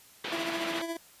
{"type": "band-pass noise", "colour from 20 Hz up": "white", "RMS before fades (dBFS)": -36, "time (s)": [0.24, 0.82], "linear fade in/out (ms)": 5, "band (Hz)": [150, 3600], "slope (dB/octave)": 24}
{"type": "tone with tremolo", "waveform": "25% pulse", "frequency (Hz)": 333, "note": "E4", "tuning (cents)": 18, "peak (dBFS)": -27, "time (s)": [0.32, 0.97], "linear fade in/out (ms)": 5, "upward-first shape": "sine", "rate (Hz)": 14, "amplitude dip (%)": 55}
{"effects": ["white hiss -56 dBFS RMS until 1.2 s", "resampled to 32000 Hz"]}